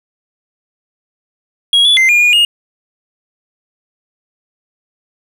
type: tone with pitch steps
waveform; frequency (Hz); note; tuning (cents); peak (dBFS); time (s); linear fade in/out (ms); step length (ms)
triangle; 3300 / 3438 / 2079 / 2420 / 2440 / 2851; G#7 / A7 / C7 / D#7 / D#7 / F7; -12 / -41 / -12 / -49 / -34 / +35; -5; 1.73-2.45; 2; 120
effects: none